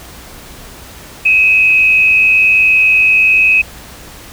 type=tone with frequency modulation; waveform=sine; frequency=2549 Hz; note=D#7; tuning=41 cents sharp; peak=-6 dBFS; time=1.25-3.62 s; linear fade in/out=10 ms; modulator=101 Hz; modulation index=0.62; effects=added 60 Hz sine -41 dBFS peak until 4.32 s + pink hiss -34 dBFS RMS until 4.32 s